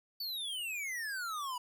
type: exponential sweep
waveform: square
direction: down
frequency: 4581 to 963 Hz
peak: -37 dBFS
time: 0.2-1.58 s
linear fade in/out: 5 ms
effects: none

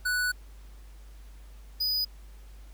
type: tone pair in turn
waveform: square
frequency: 1480 / 4966 Hz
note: F#6 / D#8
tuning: 0 / -4 cents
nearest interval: octave + major sixth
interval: 2096 cents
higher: second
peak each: -26 dBFS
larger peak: neither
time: 0.05-0.32 / 1.8-2.05 s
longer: first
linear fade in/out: 10 ms
effects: added 50 Hz sine -45 dBFS peak until 2.73 s + pink hiss -60 dBFS RMS until 2.73 s

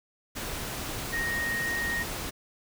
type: tone in noise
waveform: sine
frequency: 1864.7 Hz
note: A#6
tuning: in tune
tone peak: -28 dBFS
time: 1.12-2.04 s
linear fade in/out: 20 ms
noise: pink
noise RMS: -35 dBFS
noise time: 0.35-2.31 s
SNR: +4 dB
effects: none

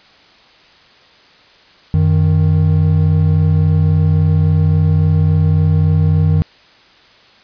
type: tone pair together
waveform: triangle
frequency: 91.95 / 155.56 Hz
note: F#2 / D#3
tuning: -10 / 0 cents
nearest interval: major sixth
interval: 910 cents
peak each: -10 dBFS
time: 1.94-6.42 s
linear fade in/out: 0 ms
effects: white hiss -46 dBFS RMS until 7.43 s + resampled to 11025 Hz

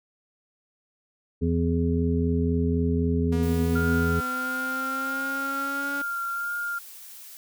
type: harmonic tone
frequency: 83.9 Hz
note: E2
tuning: 31 cents sharp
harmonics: 1 / 2 / 3 / 5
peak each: -25 / -27 / -26 / -29 dBFS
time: 1.41-4.21 s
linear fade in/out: 20 ms
type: exponential sweep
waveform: sawtooth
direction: up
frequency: 238.5 to 282.5 Hz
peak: -29 dBFS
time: 3.32-6.02 s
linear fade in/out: 5 ms
type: noise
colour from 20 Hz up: blue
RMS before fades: -44 dBFS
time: 3.43-7.37 s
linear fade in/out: 0 ms
type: tone with vibrato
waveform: sine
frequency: 1396.9 Hz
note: F6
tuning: in tune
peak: -27 dBFS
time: 3.75-6.79 s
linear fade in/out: 10 ms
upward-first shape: sine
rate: 1.5 Hz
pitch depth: 21 cents each way
effects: none

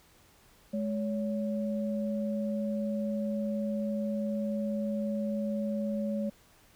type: tone pair together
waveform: sine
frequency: 210.9 / 563 Hz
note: G#3 / C#5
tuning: +27 / +27 cents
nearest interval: octave + perfect fourth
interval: 1700 cents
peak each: -30 / -35 dBFS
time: 0.73-6.3 s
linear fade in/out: 10 ms
effects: pink hiss -61 dBFS RMS until 6.75 s

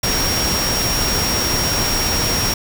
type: tone in noise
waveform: sine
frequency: 5588 Hz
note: F8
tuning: in tune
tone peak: -20 dBFS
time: 0.03-2.54 s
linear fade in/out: 5 ms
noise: pink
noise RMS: -20 dBFS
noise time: 0.03-2.54 s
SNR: -3 dB
effects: none

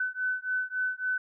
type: beating tone pair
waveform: sine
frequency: 1507 / 1510.6 Hz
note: F#6 / F#6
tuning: +31 / +35 cents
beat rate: 3.6 Hz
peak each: -31 dBFS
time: 0-1.18 s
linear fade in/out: 5 ms
effects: none

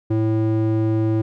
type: tone with band-pass filter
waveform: square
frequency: 110 Hz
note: A2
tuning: in tune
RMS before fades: -19 dBFS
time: 0.1-1.22 s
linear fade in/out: 10 ms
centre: 250 Hz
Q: 2.8
effects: none

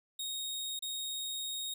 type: tone with dropouts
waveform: sawtooth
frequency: 3737 Hz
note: A#7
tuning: 4 cents sharp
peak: -33 dBFS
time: 0.19-1.74 s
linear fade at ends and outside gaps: 5 ms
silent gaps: 0.792-0.823 s
effects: none

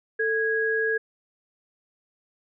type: tone pair together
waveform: sine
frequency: 444.1 / 1653.1 Hz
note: A4 / G#6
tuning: +16 / -8 cents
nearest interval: octave + major seventh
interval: 2276 cents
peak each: -25 / -24 dBFS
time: 0.19-0.98 s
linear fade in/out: 10 ms
effects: none

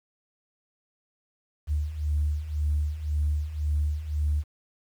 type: beating tone pair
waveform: sine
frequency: 73.42 / 75.32 Hz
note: D2 / D2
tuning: 0 / +44 cents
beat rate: 1.9 Hz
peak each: -29 / -25 dBFS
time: 1.67-4.44 s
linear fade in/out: 50 ms
effects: tanh soft clip ceiling -17 dBFS + 9-bit

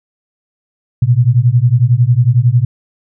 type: beating tone pair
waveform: sine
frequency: 116.3 / 127.3 Hz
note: A#2 / C3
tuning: -4 / -47 cents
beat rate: 11 Hz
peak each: -10 dBFS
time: 1.02-2.65 s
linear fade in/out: 5 ms
effects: none

